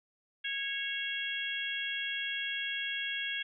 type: harmonic tone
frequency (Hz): 550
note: C#5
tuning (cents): -14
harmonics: 3 / 4 / 5 / 6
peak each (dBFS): -38 / -40 / -39 / -37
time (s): 0.44-3.43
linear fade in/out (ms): 10
effects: none